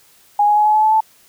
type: tone with pitch steps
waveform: sine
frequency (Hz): 826 / 834.2 / 842.4 / 850.7 / 859.1 / 867.6 / 876.1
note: G#5 / G#5 / G#5 / G#5 / A5 / A5 / A5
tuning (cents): -10 / +7 / +24 / +41 / -42 / -25 / -8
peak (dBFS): -10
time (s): 0.39-1.006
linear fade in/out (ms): 5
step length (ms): 88
effects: white hiss -51 dBFS RMS until 1.28 s